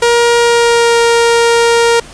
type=tone with pitch glide; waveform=sawtooth; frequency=472.8 to 467.1 Hz; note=A#4 to A#4; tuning=+24 to +3 cents; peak=-3 dBFS; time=0.02-2 s; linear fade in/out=5 ms; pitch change=-21 cents; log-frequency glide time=0.38-0.99 s; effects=pink hiss -34 dBFS RMS until 2.13 s + resampled to 22050 Hz